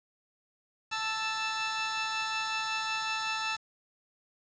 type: tone pair together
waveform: 15% pulse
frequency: 880 / 1322.7 Hz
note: A5 / E6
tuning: 0 / +5 cents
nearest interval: perfect fifth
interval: 705 cents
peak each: -27 / -27 dBFS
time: 0.91-3.57 s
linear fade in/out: 20 ms
effects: resampled to 16000 Hz + 8-bit